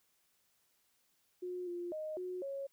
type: tone with pitch steps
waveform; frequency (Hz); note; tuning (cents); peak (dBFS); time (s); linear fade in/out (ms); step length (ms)
sine; 360.8 / 349.7 / 620 / 364.6 / 551; F#4 / F4 / D#5 / F#4 / C#5; -44 / +2 / -6 / -25 / -11; -38; 1.42-2.67; 10; 250
effects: white hiss -75 dBFS RMS until 2.72 s